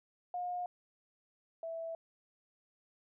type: tone pair in turn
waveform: sine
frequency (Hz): 715 / 658.4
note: F5 / E5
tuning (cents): +41 / -2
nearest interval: minor second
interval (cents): 143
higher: first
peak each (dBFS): -35 / -38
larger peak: first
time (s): 0.34-0.66 / 1.63-1.95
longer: neither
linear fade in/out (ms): 2
effects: none